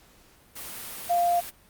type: tone in noise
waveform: sine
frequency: 697 Hz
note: F5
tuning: 4 cents flat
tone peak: -20 dBFS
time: 1.09-1.41 s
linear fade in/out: 20 ms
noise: white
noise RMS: -38 dBFS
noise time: 0.55-1.51 s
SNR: +15 dB
effects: pink hiss -57 dBFS RMS until 1.69 s + Opus 48 kbps